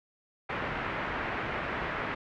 white low-pass noise, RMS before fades -34 dBFS, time 0.49-2.15 s, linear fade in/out 10 ms, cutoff 2100 Hz, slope 24 dB/octave, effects none

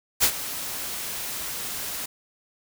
white noise with ADSR envelope, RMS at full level -17 dBFS, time 0.2-2.06 s, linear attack 34 ms, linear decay 75 ms, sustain -15 dB, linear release 8 ms, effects none

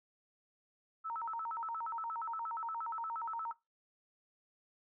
sine tone with vibrato, 1101 Hz, C#6, 12 cents flat, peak -37 dBFS, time 1.04-3.53 s, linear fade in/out 20 ms, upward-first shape square, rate 8.5 Hz, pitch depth 300 cents each way, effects noise-tail reverb RT60 0.2 s tail -19 dB re dry

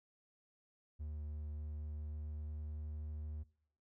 triangle tone with pitch glide, 75.3 to 76.09 Hz, D2 to D#2, +44 to -38 cents, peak -39 dBFS, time 0.99-3.44 s, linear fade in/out 20 ms, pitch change +18 cents, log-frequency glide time 1.55-3.04 s, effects noise-tail reverb RT60 0.6 s tail -21 dB re dry

